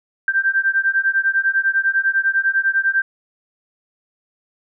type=beating tone pair; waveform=sine; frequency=1568 / 1578 Hz; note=G6 / G6; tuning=0 / +11 cents; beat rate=10 Hz; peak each=-18 dBFS; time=0.28-3.02 s; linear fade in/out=2 ms; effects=none